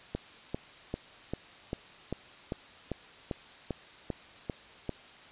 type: click train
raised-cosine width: 2 ms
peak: -19 dBFS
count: 13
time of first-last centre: 0.15-4.893 s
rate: 2.53 Hz
effects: white hiss -52 dBFS RMS until 5.31 s + resampled to 8000 Hz